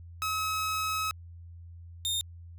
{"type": "tone pair in turn", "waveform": "sawtooth", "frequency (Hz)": [1281, 3656], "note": ["E6", "A#7"], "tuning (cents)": [-50, -34], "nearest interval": "octave + tritone", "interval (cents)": 1816, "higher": "second", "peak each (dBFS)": -25, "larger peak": "neither", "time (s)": [[0.22, 1.11], [2.05, 2.21]], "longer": "first", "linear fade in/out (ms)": 0, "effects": ["added 85 Hz sine -44 dBFS peak until 2.58 s"]}